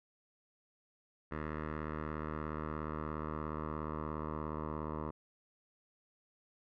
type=tone with low-pass filter sweep; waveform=10% pulse; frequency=77 Hz; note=D#2; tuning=17 cents flat; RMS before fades=-40 dBFS; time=1.31-5.11 s; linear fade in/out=10 ms; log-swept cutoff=1600 to 1000 Hz; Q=2.8; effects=none